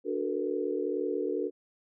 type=chord; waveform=sine; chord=B minor seventh; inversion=first; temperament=equal with one note detuned; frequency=293.7 / 370 / 440 / 482 Hz; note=D4 / F#4 / A4 / B4; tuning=0 / 0 / 0 / -42 cents; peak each=-35 / -33 / -33 / -35 dBFS; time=0.04-1.51 s; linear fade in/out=50 ms; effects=none